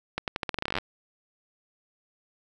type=accelerating click train; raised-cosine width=0.3 ms; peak=-12 dBFS; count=17; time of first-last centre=0.18-0.785 s; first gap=98 ms; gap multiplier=0.85; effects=none